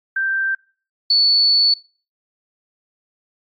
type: tone pair in turn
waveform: sine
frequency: 1568 / 4448 Hz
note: G6 / C#8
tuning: 0 / +5 cents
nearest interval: octave + tritone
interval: 1805 cents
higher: second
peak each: -17 / -11 dBFS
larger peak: second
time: 0.16-0.55 / 1.1-1.74 s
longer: second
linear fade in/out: 5 ms
effects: noise-tail reverb RT60 0.4 s tail -24 dB re dry + AAC 64 kbps